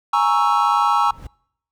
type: chord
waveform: triangle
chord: A# half-diminished seventh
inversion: third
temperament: equal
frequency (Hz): 830.6 / 932.3 / 1108.7 / 1318.5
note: G#5 / A#5 / C#6 / E6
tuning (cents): 0 / 0 / 0 / 0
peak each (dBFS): -18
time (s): 0.13-1.11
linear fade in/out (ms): 5
type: noise with exponential growth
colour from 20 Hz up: brown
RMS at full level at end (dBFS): -31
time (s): 0.9-1.27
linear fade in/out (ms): 5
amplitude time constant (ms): 79
effects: noise-tail reverb RT60 0.7 s tail -26 dB re dry